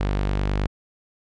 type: tone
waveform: sawtooth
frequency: 49.46 Hz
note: G1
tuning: 16 cents sharp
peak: -17 dBFS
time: 0-0.67 s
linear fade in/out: 10 ms
effects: low-pass 4000 Hz 12 dB/octave